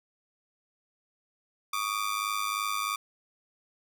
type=ring-modulated tone; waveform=sawtooth; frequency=1180 Hz; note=D6; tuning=8 cents sharp; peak=-22 dBFS; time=1.73-2.96 s; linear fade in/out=5 ms; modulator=51.5 Hz; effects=none